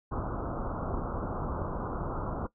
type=low-pass noise; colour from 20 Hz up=pink; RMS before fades=-34 dBFS; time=0.11-2.47 s; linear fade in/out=10 ms; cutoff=1400 Hz; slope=96 dB/octave; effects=noise-tail reverb RT60 0.1 s tail -18 dB re dry